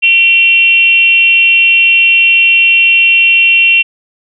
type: tone with frequency modulation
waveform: sine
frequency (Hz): 2734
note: F7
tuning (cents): -37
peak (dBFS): -4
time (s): 0.02-3.83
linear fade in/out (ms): 20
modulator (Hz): 375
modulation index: 0.49
effects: none